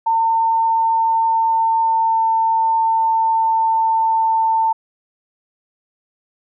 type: tone with pitch glide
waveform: sine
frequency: 905 to 895.1 Hz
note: A5 to A5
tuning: +48 to +29 cents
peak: -13 dBFS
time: 0.06-4.73 s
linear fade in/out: 10 ms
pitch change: -19 cents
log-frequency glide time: 0.27-4.27 s
effects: none